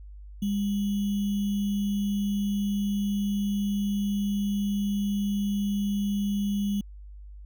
sine tone with sample-and-hold, 202 Hz, G#3, 48 cents flat, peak -24 dBFS, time 0.42-6.81 s, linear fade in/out 5 ms, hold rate 3150 Hz, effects added 50 Hz sine -41 dBFS peak until 7.45 s

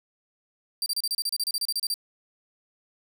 sawtooth tone bursts, 4699 Hz, D8, in tune, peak -22 dBFS, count 16, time 0.82-1.941 s, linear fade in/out 2 ms, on 41 ms, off 31 ms, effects none

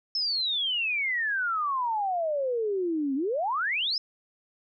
sine exponential two-way sweep, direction down then up, 5320 to 261.6 to 5320 Hz, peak -25 dBFS, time 0.15-3.98 s, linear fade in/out 2 ms, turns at 3.15 s, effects none

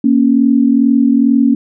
sine tone pair together, 234.9 / 277.2 Hz, A#3 / C#4, +13 / 0 cents, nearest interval minor third, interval 287 cents, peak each -10 dBFS, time 0.04-1.55 s, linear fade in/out 5 ms, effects none

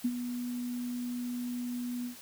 sine tone with ADSR envelope, 244.5 Hz, B3, 17 cents flat, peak -24 dBFS, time 0.04-2.16 s, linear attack 12 ms, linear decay 52 ms, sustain -9 dB, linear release 110 ms, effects white hiss -50 dBFS RMS until 2.21 s

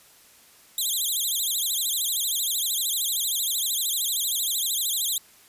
5% pulse tone with vibrato, 3580 Hz, A7, 29 cents sharp, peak -16 dBFS, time 0.78-5.18 s, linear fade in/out 2 ms, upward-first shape sine, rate 13 Hz, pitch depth 220 cents each way, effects white hiss -54 dBFS RMS until 5.48 s + resampled to 32000 Hz

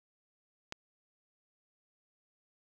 click, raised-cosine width 0.2 ms, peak -21 dBFS, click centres 0.724 s, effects none

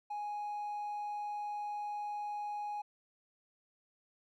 triangle tone, 830.6 Hz, G#5, in tune, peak -34 dBFS, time 0.1-2.82 s, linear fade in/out 10 ms, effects tanh soft clip ceiling -31 dBFS

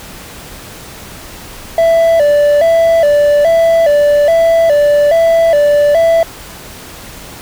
triangle tone with vibrato, 622.3 Hz, D#5, in tune, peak -4 dBFS, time 1.78-6.23 s, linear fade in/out 2 ms, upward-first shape square, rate 1.2 Hz, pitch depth 110 cents each way, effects pink hiss -31 dBFS RMS until 7.41 s

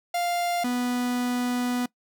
45% pulse tone pair in turn, 698.5 / 246.3 Hz, F5 / B3, 0 / -5 cents, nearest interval octave + tritone, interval 1805 cents, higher first, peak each -24 dBFS, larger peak neither, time 0.14-0.64 / 0.64-1.86 s, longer second, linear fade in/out 5 ms, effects noise-tail reverb RT60 0.1 s tail -21 dB re dry

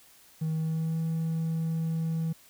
triangle tone with pitch glide, 158.7 to 162.41 Hz, D#3 to E3, +35 to -25 cents, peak -24 dBFS, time 0.41-2.33 s, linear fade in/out 10 ms, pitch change +40 cents, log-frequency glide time 0.53-0.99 s, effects tanh soft clip ceiling -21 dBFS + white hiss -57 dBFS RMS until 2.49 s

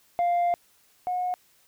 sine tone pair in turn, 698.5 / 725.1 Hz, F5 / F#5, 0 / -35 cents, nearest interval minor second, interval 65 cents, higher second, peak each -18 / -24 dBFS, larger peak first, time 0.19-0.54 / 1.07-1.34 s, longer first, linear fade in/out 0 ms, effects tanh soft clip ceiling -20 dBFS + white hiss -62 dBFS RMS until 1.67 s

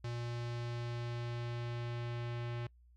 square tone with low-pass filter sweep, 119.2 Hz, A#2, 39 cents sharp, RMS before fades -40 dBFS, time 0.04-2.67 s, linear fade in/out 5 ms, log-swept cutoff 5000 to 3100 Hz, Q 1.3, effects noise-tail reverb RT60 0.1 s tail -23 dB re dry + added 60 Hz sine -60 dBFS peak until 2.96 s

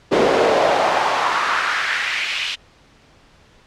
brown noise with high-pass filter sweep, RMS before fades -18 dBFS, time 0.11-2.56 s, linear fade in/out 20 ms, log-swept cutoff 380 to 3000 Hz, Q 2.4, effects pink hiss -51 dBFS RMS until 3.66 s + low-pass 5000 Hz 12 dB/octave

